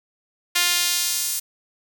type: tone with high-pass filter sweep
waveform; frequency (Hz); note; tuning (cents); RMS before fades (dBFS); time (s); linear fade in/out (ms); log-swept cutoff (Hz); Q
sawtooth; 351.3; F4; +10; -22; 0.55-1.4; 10; 2300 to 8100; 0.82
effects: none